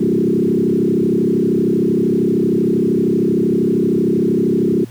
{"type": "tone with frequency modulation", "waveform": "sine", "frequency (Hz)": 288.7, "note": "D4", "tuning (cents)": -30, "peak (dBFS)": -12, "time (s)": [0, 4.85], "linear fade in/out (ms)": 10, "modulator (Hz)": 32.9, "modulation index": 3.4, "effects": ["added 115 Hz sine -34 dBFS peak until 4.9 s", "pink hiss -45 dBFS RMS until 4.9 s"]}